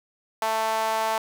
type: tone with high-pass filter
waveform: sawtooth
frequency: 221.2 Hz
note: A3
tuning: 9 cents sharp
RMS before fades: -25 dBFS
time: 0.42-1.18 s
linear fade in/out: 2 ms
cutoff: 800 Hz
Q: 4.2
effects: none